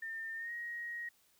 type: tone with pitch glide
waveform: sine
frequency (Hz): 1805 to 1886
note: A6 to A#6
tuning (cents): +44 to +20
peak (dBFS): -39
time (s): 0.02-1.09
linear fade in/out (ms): 5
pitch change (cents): +76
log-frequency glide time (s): 0.36-0.52
effects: white hiss -70 dBFS RMS until 1.39 s